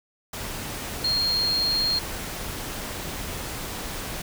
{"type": "tone in noise", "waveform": "sine", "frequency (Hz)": 4235, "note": "C8", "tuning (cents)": 20, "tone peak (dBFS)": -21, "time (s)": [1.04, 1.99], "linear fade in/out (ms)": 5, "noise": "pink", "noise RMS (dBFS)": -33, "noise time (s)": [0.33, 4.22], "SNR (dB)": 9, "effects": []}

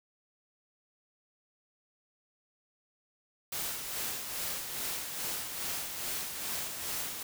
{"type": "noise with tremolo", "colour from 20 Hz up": "white", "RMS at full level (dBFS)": -35, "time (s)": [3.52, 7.23], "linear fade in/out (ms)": 5, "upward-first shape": "sine", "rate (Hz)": 2.4, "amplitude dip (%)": 45, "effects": []}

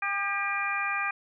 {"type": "harmonic tone with a mistuned harmonic", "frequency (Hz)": 400, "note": "G4", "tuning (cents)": 35, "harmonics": [2, 3, 4, 5, 6], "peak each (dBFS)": [-36, -32, -33, -36, -31], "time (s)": [0.02, 1.11], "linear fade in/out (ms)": 5, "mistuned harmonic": 5, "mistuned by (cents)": -50, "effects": []}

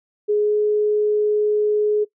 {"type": "tone with pitch glide", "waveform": "sine", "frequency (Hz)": [418.1, 421], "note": ["G#4", "G#4"], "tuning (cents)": [12, 24], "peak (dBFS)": -15, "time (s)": [0.28, 2.05], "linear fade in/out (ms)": 20, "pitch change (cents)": 12, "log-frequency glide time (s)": [0.39, 0.56], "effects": ["noise-tail reverb RT60 0.1 s tail -20 dB re dry"]}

